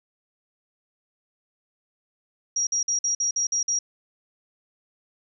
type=tone bursts; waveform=sine; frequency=5690 Hz; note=F8; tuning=31 cents sharp; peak=-21 dBFS; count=8; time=2.56-3.79 s; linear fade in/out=5 ms; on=110 ms; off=50 ms; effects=none